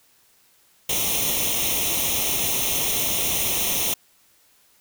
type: noise with comb filter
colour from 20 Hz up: white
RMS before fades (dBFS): -23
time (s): 0.89-3.94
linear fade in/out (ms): 5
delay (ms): 0.32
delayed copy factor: +0.8
effects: white hiss -59 dBFS RMS until 4.8 s